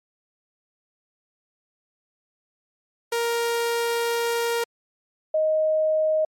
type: tone pair in turn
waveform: sawtooth / sine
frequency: 467.9 / 624.8 Hz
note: A#4 / D#5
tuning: +6 / +7 cents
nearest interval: perfect fourth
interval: 501 cents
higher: second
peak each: -18 / -18 dBFS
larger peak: neither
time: 3.12-4.64 / 5.34-6.25 s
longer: first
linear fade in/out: 5 ms
effects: MP3 64 kbps